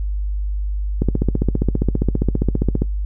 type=click train; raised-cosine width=3 ms; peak=-4 dBFS; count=28; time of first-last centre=1.02-2.82 s; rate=15 Hz; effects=noise-tail reverb RT60 0.1 s tail -19 dB re dry + added 50 Hz sine -19 dBFS peak until 3.05 s